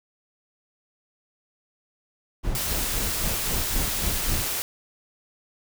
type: noise with tremolo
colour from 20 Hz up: brown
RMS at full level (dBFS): -25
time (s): 2.43-4.5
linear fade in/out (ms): 20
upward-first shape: sine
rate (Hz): 3.8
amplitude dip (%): 85
type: noise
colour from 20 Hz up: white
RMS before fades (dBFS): -28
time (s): 2.55-4.62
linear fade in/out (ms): 0
effects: none